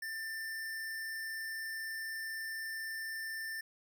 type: tone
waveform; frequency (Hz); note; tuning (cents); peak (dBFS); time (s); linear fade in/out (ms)
square; 1786; A6; +25; -39; 0.02-3.61; 5
effects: none